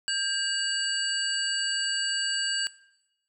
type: tone cluster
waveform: sine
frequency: 1596 / 2882 / 4579 / 7910 Hz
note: G6 / F#7 / D8 / B8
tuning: +31 / -46 / -45 / +2 cents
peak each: -31 dBFS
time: 0.08-2.67 s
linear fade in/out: 0 ms
effects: noise-tail reverb RT60 0.9 s tail -20 dB re dry